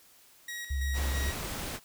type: tone with tremolo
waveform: sawtooth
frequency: 1901 Hz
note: A#6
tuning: 33 cents sharp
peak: -33 dBFS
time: 0.48-1.33 s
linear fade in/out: 5 ms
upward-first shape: square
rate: 3 Hz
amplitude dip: 50%
type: tone with vibrato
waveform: sine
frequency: 68.1 Hz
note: C#2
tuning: 30 cents flat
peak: -28 dBFS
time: 0.7-1.31 s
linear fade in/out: 10 ms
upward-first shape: sine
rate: 7.2 Hz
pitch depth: 32 cents each way
type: noise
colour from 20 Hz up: pink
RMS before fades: -37 dBFS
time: 0.93-1.8 s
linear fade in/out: 50 ms
effects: white hiss -59 dBFS RMS until 1.84 s